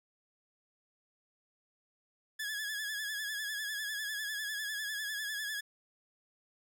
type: tone with vibrato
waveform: sawtooth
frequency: 1700 Hz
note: G#6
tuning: 40 cents sharp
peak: -32 dBFS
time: 2.39-5.61 s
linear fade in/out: 10 ms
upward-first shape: sine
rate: 10 Hz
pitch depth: 61 cents each way
effects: none